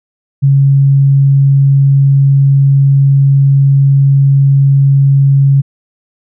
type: tone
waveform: sine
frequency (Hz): 138.1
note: C#3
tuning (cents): -6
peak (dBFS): -4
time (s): 0.42-5.62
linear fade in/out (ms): 20
effects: none